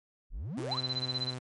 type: exponential sweep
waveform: triangle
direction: up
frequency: 30.87 to 1495 Hz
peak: -33 dBFS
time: 0.3-0.8 s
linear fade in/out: 50 ms
type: tone with pitch glide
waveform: sawtooth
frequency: 128 to 126.75 Hz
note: C3 to B2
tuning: -38 to +45 cents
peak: -33 dBFS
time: 0.57-1.39 s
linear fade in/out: 10 ms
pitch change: -17 cents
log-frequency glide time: 0.75-1.2 s
type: tone with tremolo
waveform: sine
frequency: 4038 Hz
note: B7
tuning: 38 cents sharp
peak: -28 dBFS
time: 0.71-1.34 s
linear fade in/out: 10 ms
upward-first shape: sine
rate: 16 Hz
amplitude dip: 100%
effects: MP3 48 kbps